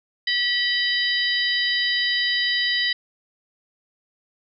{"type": "harmonic tone with a mistuned harmonic", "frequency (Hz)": 971, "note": "B5", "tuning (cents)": -30, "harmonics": [2, 3, 4, 5], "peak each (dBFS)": [-23, -25, -26, -27], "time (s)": [0.27, 2.93], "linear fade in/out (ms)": 5, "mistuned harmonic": 3, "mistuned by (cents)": 86, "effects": []}